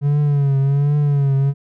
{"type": "tone with vibrato", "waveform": "triangle", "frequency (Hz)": 141.7, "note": "C#3", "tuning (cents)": 38, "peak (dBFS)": -11, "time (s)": [0.01, 1.54], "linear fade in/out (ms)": 50, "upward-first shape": "triangle", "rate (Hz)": 1.3, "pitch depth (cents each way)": 77, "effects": []}